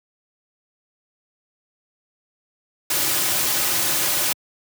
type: noise with comb filter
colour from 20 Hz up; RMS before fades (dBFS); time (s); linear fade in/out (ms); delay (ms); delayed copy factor
white; -21; 2.9-4.33; 5; 4.4; -0.5
effects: high-pass 100 Hz 12 dB/octave